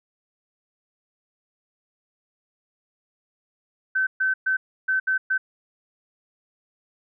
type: tone bursts at uneven times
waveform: sine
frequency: 1533 Hz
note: G6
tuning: 39 cents flat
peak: -19 dBFS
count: 6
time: 3.95-4.07 / 4.2-4.34 / 4.46-4.57 / 4.88-5 / 5.07-5.18 / 5.3-5.38 s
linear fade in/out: 10 ms
effects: none